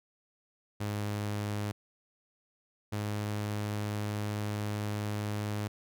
sawtooth tone pair in turn, 103.83 / 104.55 Hz, G#2 / G#2, 0 / +12 cents, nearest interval unison, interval 12 cents, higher second, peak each -28 dBFS, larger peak neither, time 0.8-1.72 / 2.92-5.68 s, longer second, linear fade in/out 10 ms, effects none

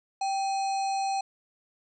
harmonic tone with a mistuned harmonic, 840 Hz, G#5, 19 cents sharp, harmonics 1 / 3 / 5 / 7 / 9 / 10, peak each -26 / -42 / -40 / -45 / -48 / -51 dBFS, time 0.21-1.21 s, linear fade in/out 5 ms, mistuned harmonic 1, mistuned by -130 cents, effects none

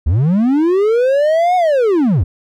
triangle linear two-way sweep, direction up then down, 65.41 to 740 to 65.41 Hz, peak -8 dBFS, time 0.06-2.24 s, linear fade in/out 10 ms, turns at 1.56 s, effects none

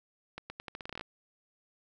accelerating click train, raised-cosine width 0.3 ms, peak -24 dBFS, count 13, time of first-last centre 0.38-1.01 s, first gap 120 ms, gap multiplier 0.83, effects none

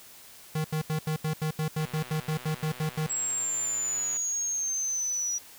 square tone bursts, 155.7 Hz, D#3, 2 cents sharp, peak -27 dBFS, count 15, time 0.55-3.066 s, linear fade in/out 5 ms, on 94 ms, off 79 ms
click train, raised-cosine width 0.3 ms, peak -28 dBFS, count 297, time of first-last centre 1.8-4.168 s, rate 125 Hz
sine exponential sweep, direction down, 7700 to 5800 Hz, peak -27 dBFS, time 3.09-5.39 s, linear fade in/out 20 ms
effects white hiss -50 dBFS RMS until 5.58 s

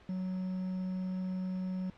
triangle tone with quantisation, 185.5 Hz, F#3, 5 cents sharp, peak -31 dBFS, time 0.09-1.9 s, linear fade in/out 2 ms, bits 9, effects pink hiss -59 dBFS RMS until 1.97 s + low-pass 3000 Hz 12 dB/octave

